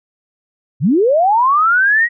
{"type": "linear sweep", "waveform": "sine", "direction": "up", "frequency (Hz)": [107.8, 1928], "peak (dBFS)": -9, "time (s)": [0.8, 2.09], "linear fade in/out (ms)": 50, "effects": []}